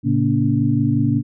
sine tone cluster, 113 / 138.5 / 234.9 / 285.9 Hz, A2 / C#3 / A#3 / D4, +47 / -1 / +13 / -46 cents, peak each -20 dBFS, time 0.03-1.23 s, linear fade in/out 50 ms, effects none

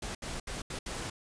pink noise bursts at uneven times, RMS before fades -38 dBFS, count 5, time 0.02-0.15 / 0.22-0.4 / 0.47-0.62 / 0.7-0.79 / 0.86-1.1 s, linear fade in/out 5 ms, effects resampled to 22050 Hz

